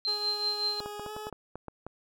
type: tone with tremolo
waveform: sine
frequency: 4137 Hz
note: C8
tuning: 20 cents flat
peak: -25 dBFS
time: 0.05-0.8 s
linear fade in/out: 0 ms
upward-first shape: triangle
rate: 5.3 Hz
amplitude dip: 70%
type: tone with pitch glide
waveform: 20% pulse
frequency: 415.3 to 426.5 Hz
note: G#4 to G#4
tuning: 0 to +46 cents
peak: -33 dBFS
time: 0.07-1.3 s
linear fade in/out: 10 ms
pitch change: +46 cents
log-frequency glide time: 1.05-1.11 s
type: clicks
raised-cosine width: 1 ms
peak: -25 dBFS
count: 10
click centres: 0.804 / 0.86 / 0.996 / 1.063 / 1.165 / 1.269 / 1.327 / 1.556 / 1.683 / 1.866 s
effects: none